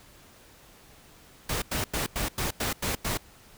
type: noise bursts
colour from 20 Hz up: pink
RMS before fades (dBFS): -29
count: 8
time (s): 1.49-3.174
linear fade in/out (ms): 5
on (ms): 130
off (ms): 92
effects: pink hiss -54 dBFS RMS until 3.57 s